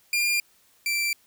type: tone pair in turn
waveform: sawtooth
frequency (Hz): 2402 / 2346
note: D7 / D7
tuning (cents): +38 / -2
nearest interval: unison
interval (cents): 40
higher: first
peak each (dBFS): -18 / -20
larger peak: first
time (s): 0.13-0.4 / 0.86-1.13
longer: neither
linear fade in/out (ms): 2
effects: white hiss -61 dBFS RMS until 1.26 s